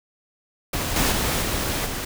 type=noise with level steps; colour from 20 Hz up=pink; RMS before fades=-26 / -20 / -23 / -25 / -29 dBFS; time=0.73-2.05 s; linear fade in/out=5 ms; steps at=0.96 / 1.12 / 1.42 / 1.86 s; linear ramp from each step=2 ms; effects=none